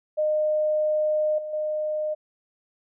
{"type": "tone with level steps", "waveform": "sine", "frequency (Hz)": 612, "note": "D#5", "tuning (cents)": -29, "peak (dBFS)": [-20, -30, -24], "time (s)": [0.17, 2.15], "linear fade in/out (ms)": 20, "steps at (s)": [1.38, 1.53], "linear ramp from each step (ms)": 5, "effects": []}